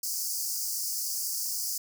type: high-pass noise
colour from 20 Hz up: pink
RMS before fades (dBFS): -32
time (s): 0.03-1.78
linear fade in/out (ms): 5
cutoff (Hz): 4700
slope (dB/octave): 96
effects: none